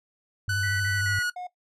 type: tone with vibrato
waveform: sine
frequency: 99.2 Hz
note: G2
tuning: 21 cents sharp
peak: -28 dBFS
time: 0.48-1.19 s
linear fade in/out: 0 ms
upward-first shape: square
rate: 13 Hz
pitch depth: 50 cents each way
type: tone with pitch glide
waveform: 45% pulse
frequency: 1493 to 1455.5 Hz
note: F#6 to F#6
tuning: +15 to -29 cents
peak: -25 dBFS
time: 0.49-1.3 s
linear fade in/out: 5 ms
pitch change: -44 cents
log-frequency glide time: 0.94-1.13 s
type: tone bursts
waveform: sine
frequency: 1951 Hz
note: B6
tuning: 22 cents flat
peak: -33 dBFS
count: 3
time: 0.63-1.226 s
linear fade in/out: 5 ms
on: 170 ms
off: 43 ms
type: tone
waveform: triangle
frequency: 723 Hz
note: F#5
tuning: 40 cents flat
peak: -31 dBFS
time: 1.36-1.47 s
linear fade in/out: 5 ms
effects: noise-tail reverb RT60 0.1 s tail -17 dB re dry + low-pass 10000 Hz 12 dB/octave